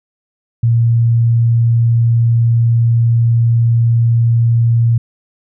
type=tone; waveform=sine; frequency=116.54 Hz; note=A#2; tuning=in tune; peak=-8 dBFS; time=0.63-4.98 s; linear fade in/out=5 ms; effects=none